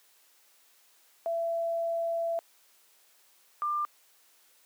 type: tone pair in turn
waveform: sine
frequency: 670 / 1193.8 Hz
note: E5 / D6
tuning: +28 / +28 cents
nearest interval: minor seventh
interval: 1000 cents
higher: second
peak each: -27 dBFS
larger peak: neither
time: 1.26-2.39 / 3.62-3.85 s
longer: first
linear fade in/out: 0 ms
effects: white hiss -63 dBFS RMS until 4.65 s + high-pass 400 Hz 12 dB/octave